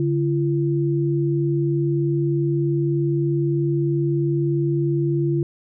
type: tone pair together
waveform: sine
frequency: 143.12 / 340.4 Hz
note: D3 / F4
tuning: -44 / -44 cents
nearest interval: octave + minor third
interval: 1500 cents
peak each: -20 / -21 dBFS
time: 0-5.43 s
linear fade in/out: 2 ms
effects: none